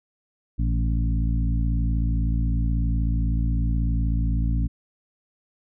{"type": "harmonic tone with a mistuned harmonic", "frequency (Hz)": 56.2, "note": "A1", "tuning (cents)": 37, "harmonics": [1, 2, 3, 4, 5], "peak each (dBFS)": [-21, -27, -31, -33, -35], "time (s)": [0.58, 4.68], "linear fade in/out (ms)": 20, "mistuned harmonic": 2, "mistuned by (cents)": 43, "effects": []}